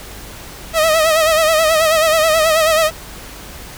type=tone with vibrato; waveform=sawtooth; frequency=636 Hz; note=D#5; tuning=38 cents sharp; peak=-7 dBFS; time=0.73-2.91 s; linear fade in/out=50 ms; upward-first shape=sine; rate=9.3 Hz; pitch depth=65 cents each way; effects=added 50 Hz sine -38 dBFS peak until 3.77 s + pink hiss -34 dBFS RMS until 3.77 s